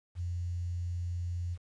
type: tone with quantisation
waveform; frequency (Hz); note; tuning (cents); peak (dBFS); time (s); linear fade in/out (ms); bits
sine; 87.6; F2; +6; -32; 0.15-1.58; 50; 10
effects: resampled to 22050 Hz